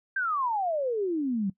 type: exponential sweep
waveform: sine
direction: down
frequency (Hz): 1609 to 185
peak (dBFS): -25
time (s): 0.16-1.5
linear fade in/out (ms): 5
effects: noise-tail reverb RT60 0.1 s tail -20 dB re dry